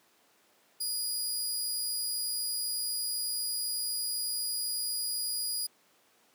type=tone; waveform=20% pulse; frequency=4894 Hz; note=D#8; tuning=29 cents flat; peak=-25 dBFS; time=0.8-5.67 s; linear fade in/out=10 ms; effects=pink hiss -65 dBFS RMS until 6.34 s + high-pass 300 Hz 12 dB/octave